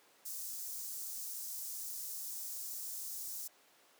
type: high-pass noise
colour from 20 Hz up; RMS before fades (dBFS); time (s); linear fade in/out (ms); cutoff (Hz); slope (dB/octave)
white; -43; 0.25-3.48; 10; 5500; 24
effects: pink hiss -65 dBFS RMS until 3.99 s + high-pass 400 Hz 12 dB/octave